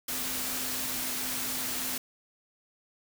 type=tone in noise; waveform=sine; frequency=255.8 Hz; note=C4; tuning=39 cents flat; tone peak=-44 dBFS; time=0.08-1.98 s; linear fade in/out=5 ms; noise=white; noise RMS=-33 dBFS; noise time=0.08-1.98 s; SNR=-14 dB; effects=none